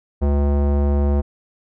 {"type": "tone with low-pass filter", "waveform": "square", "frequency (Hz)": 71.4, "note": "D2", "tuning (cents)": -48, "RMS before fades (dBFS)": -17, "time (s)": [0.21, 1.22], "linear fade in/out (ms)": 20, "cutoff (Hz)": 670, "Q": 1.1, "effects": []}